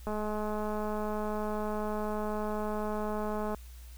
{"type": "click train", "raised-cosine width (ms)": 1, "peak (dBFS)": -22, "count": 738, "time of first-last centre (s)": [0.07, 3.546], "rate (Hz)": 212, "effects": ["added 60 Hz sine -45 dBFS peak until 3.97 s", "white hiss -58 dBFS RMS until 3.97 s"]}